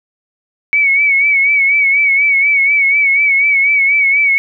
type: tone with vibrato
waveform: sine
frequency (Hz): 2246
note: C#7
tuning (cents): +22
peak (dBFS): -8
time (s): 0.73-4.38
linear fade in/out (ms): 0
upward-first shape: sine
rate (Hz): 4.1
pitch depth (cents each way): 58
effects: none